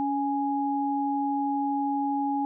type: tone pair together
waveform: sine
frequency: 281 / 830.6 Hz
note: C#4 / G#5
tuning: +24 / 0 cents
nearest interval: octave + perfect fifth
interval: 1876 cents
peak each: -27 dBFS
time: 0-2.45 s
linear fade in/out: 0 ms
effects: none